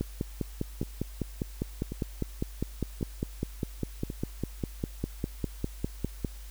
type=two click trains; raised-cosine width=3 ms; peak=-16 / -22 dBFS; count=32 / 4; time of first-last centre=0.01-6.247 / 0.83-4.102 s; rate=4.97 / 0.917 Hz; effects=added 50 Hz sine -41 dBFS peak until 6.5 s + white hiss -53 dBFS RMS until 6.5 s